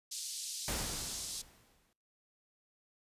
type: band-pass noise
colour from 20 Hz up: pink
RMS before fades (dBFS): -42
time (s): 0.11-1.42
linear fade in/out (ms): 10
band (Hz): 4200 to 10000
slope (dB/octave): 24
type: noise with exponential decay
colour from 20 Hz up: pink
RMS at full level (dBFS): -35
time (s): 0.68-1.93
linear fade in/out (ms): 1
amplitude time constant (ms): 270
effects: noise-tail reverb RT60 0.6 s tail -25 dB re dry + resampled to 32000 Hz